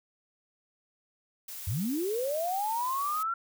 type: noise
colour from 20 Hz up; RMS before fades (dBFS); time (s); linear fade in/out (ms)
blue; -41; 1.48-3.23; 5
type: linear sweep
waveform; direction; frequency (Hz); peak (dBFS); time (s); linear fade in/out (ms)
sine; up; 77.78 to 1380; -28; 1.67-3.34; 5
effects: none